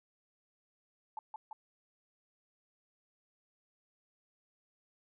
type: tone with echo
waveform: sine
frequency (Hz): 870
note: A5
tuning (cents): -20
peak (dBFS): -38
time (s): 1.17-1.19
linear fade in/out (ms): 2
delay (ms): 170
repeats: 2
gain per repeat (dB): -2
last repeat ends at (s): 1.53
effects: none